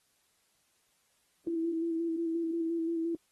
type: tone with vibrato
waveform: sine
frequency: 331.3 Hz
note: E4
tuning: 9 cents sharp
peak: -29 dBFS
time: 1.47-3.15 s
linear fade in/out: 2 ms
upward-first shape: square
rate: 5.7 Hz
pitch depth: 24 cents each way
effects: white hiss -72 dBFS RMS until 3.31 s + AAC 32 kbps